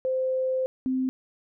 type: tone pair in turn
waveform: sine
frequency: 519 / 259.5 Hz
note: C5 / C4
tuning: -14 / -14 cents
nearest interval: octave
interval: 1200 cents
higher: first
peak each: -23 dBFS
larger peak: neither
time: 0.05-0.66 / 0.86-1.09 s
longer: first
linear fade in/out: 0 ms
effects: none